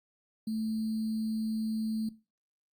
sine tone with sample-and-hold, 220 Hz, A3, in tune, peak -30 dBFS, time 0.47-2.09 s, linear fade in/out 5 ms, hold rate 4410 Hz, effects noise-tail reverb RT60 0.3 s tail -18 dB re dry + Opus 48 kbps

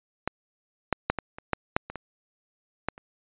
clicks, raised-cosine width 0.5 ms, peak -11 / -7 / -6 / -14 / -24 / -8 / -6 / -21 / -19 / -11 / -30 dBFS, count 11, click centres 0.276 / 0.927 / 1.1 / 1.187 / 1.385 / 1.533 / 1.765 / 1.9 / 1.957 / 2.886 / 2.979 s, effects resampled to 8000 Hz

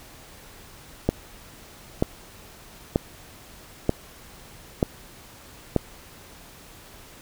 click train, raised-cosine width 2 ms, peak -5 dBFS, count 6, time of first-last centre 1.09-5.763 s, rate 1.07 Hz, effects pink hiss -47 dBFS RMS until 7.21 s

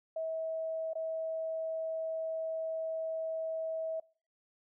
sine tone with dropouts, 645 Hz, E5, 38 cents flat, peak -33 dBFS, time 0.16-4 s, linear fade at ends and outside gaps 5 ms, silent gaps 0.934-0.953 s, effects noise-tail reverb RT60 0.4 s tail -23 dB re dry

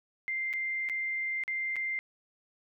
sine tone with dropouts, 2093 Hz, C7, in tune, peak -30 dBFS, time 0.28-1.99 s, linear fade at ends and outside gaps 0 ms, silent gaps 0.53-0.536 / 0.889-0.897 / 1.437-1.479 / 1.758-1.765 s, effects none

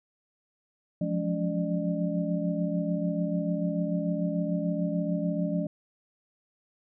sine tone cluster, 174.7 / 181.5 / 211.4 / 284.8 / 600 Hz, F3 / F#3 / G#3 / C#4 / D5, +1 / -33 / +31 / +47 / +37 cents, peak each -29 / -35 / -34 / -33 / -34 dBFS, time 1.01-5.67 s, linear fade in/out 5 ms, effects none

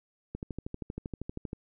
click train, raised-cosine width 3 ms, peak -23 dBFS, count 16, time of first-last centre 0.35-1.531 s, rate 12.7 Hz, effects none

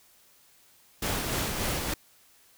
pink noise with tremolo, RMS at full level -29 dBFS, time 1.02-1.94 s, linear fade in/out 5 ms, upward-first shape sine, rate 3.4 Hz, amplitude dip 30%, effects white hiss -60 dBFS RMS until 2.57 s

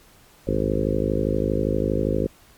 harmonic tone with a mistuned harmonic, 52.5 Hz, G#1, 19 cents sharp, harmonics 1 / 2 / 3 / 4 / 5 / 6 / 7 / 8 / 9 / 10, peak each -29 / -29 / -29 / -29 / -29 / -29 / -29 / -29 / -29 / -29 dBFS, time 0.47-2.27 s, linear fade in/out 5 ms, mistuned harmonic 2, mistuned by -130 cents, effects pink hiss -53 dBFS RMS until 2.57 s + MP3 96 kbps

